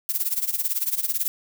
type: noise with tremolo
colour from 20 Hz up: violet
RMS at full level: -22 dBFS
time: 0.09-1.28 s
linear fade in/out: 0 ms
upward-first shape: sine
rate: 18 Hz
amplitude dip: 85%
effects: none